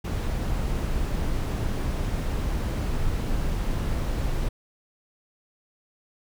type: noise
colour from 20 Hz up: brown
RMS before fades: -26 dBFS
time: 0.04-4.49 s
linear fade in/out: 10 ms
effects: none